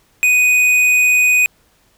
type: tone with tanh clipping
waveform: sine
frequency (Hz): 2489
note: D#7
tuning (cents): 0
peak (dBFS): -11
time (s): 0.23-1.46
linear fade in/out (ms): 0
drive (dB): 11
effects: pink hiss -56 dBFS RMS until 1.97 s